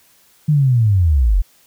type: linear sweep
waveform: sine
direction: down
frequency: 155.56 to 38.89 Hz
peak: -10 dBFS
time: 0.48-1.42 s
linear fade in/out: 10 ms
effects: white hiss -53 dBFS RMS until 1.66 s